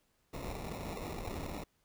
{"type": "noise with sample-and-hold", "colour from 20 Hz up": "pink", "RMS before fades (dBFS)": -41, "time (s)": [0.33, 1.64], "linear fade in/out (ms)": 10, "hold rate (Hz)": 1575, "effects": ["pink hiss -75 dBFS RMS until 1.84 s"]}